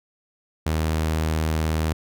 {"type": "tone", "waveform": "sawtooth", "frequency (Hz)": 79, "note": "D#2", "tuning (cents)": 27, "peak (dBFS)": -17, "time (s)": [0.66, 1.93], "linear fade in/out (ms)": 5, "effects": []}